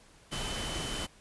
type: tone in noise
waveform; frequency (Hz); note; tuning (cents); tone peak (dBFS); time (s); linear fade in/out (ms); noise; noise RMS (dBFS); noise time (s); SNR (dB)
sine; 3039; F#7; +46; -40; 0.31-1.07; 20; pink; -36; 0.31-1.07; -7
effects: pink hiss -59 dBFS RMS until 1.2 s + resampled to 24000 Hz